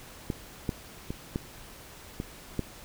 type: clicks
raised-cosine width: 3 ms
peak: -16 / -15 / -20 / -16 / -19 / -15 dBFS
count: 6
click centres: 0.302 / 0.692 / 1.105 / 1.359 / 2.201 / 2.593 s
effects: pink hiss -48 dBFS RMS until 2.84 s